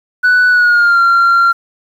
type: tone with pitch glide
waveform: sine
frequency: 1486 to 1378.5 Hz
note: F#6 to F6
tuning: +7 to -23 cents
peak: -4 dBFS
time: 0.23-1.53 s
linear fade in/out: 20 ms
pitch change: -130 cents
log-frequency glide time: 0.49-1 s
effects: tanh soft clip ceiling -5 dBFS + 7-bit